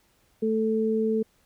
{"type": "tone pair together", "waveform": "sine", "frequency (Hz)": [220, 440], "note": ["A3", "A4"], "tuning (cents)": [0, 0], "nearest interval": "octave", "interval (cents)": 1200, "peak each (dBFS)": [-25, -24], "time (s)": [0.42, 1.23], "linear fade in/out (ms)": 10, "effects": ["pink hiss -65 dBFS RMS until 1.45 s"]}